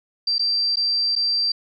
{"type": "tone with dropouts", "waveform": "sine", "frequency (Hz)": 4699, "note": "D8", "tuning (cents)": 0, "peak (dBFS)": -18, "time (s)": [0.27, 1.52], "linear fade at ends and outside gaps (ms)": 5, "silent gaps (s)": [[0.383, 0.393], [0.758, 0.769], [1.154, 1.161]], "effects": []}